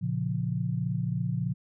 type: chord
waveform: sine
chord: Bb minor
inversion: none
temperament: just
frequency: 116.54 / 139.85 / 174.81 Hz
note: Bb2 / Db3 / F3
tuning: 0 / +16 / +2 cents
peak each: -31 dBFS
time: 0.01-1.54 s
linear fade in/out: 20 ms
effects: none